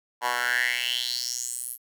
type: tone with high-pass filter sweep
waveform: 10% pulse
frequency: 122.6 Hz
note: B2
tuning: 12 cents flat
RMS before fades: -28 dBFS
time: 0.21-1.78 s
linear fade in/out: 50 ms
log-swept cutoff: 950 to 12000 Hz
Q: 5.3
effects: none